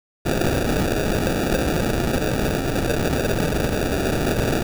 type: noise with sample-and-hold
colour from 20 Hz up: blue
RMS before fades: -21 dBFS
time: 0.25-4.63 s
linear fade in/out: 10 ms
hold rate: 1050 Hz
effects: none